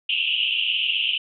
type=band-pass noise; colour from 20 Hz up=pink; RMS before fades=-23 dBFS; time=0.09-1.18 s; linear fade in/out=5 ms; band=2700 to 3100 Hz; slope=96 dB/octave; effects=none